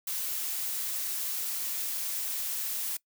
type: noise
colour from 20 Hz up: blue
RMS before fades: -33 dBFS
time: 0.07-2.97 s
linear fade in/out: 5 ms
effects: noise-tail reverb RT60 0.1 s tail -22 dB re dry